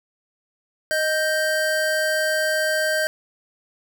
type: tone pair together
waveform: square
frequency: 622.3 / 1568.1 Hz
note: D#5 / G6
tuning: 0 / 0 cents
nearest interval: octave + major third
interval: 1600 cents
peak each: -23 dBFS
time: 0.91-3.07 s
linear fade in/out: 0 ms
effects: none